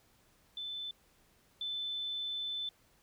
sine tone pair in turn, 3520 / 3520 Hz, A7 / A7, 0 / 0 cents, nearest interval unison, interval 0 cents, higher neither, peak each -38 / -35 dBFS, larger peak second, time 0.57-0.91 / 1.61-2.69 s, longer second, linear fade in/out 2 ms, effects pink hiss -68 dBFS RMS until 3.02 s

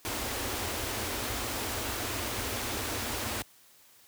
pink band-stop noise, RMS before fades -33 dBFS, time 0.05-3.42 s, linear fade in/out 0 ms, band 120 to 210 Hz, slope 96 dB/octave, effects white hiss -59 dBFS RMS until 4.07 s + high-pass 60 Hz 12 dB/octave

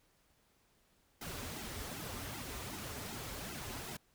pink noise with flanger, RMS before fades -44 dBFS, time 1.21-3.97 s, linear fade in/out 5 ms, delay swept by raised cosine 1.7 to 6.3 ms, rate 2.6 Hz, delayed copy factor -0.95, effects pink hiss -72 dBFS RMS until 4.14 s

